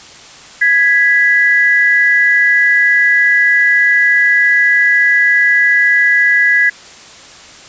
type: tone pair together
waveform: sine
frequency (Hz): 1661.2 / 1975.5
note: G#6 / B6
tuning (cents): 0 / 0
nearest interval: minor third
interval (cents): 300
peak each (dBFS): -10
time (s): 0.61-6.7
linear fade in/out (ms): 10
effects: white hiss -36 dBFS RMS until 7.68 s + resampled to 16000 Hz